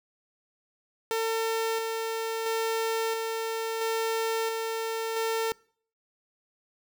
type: tone with tremolo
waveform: sawtooth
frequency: 450 Hz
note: A4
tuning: 39 cents sharp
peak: -22 dBFS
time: 1.11-5.52 s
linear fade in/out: 0 ms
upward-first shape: square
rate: 0.74 Hz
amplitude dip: 30%
effects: noise-tail reverb RT60 0.5 s tail -24 dB re dry